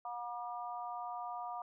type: harmonic tone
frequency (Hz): 240.1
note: B3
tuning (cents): -49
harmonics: 3 / 4 / 5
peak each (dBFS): -42 / -44 / -46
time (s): 0.05-1.62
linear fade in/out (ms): 2
effects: none